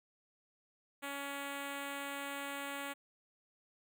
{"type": "tone with notch filter", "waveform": "5% pulse", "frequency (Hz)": 280.6, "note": "C#4", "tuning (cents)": 21, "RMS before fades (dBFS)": -42, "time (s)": [1.02, 2.94], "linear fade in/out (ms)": 20, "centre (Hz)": 5000, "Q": 0.98, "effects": []}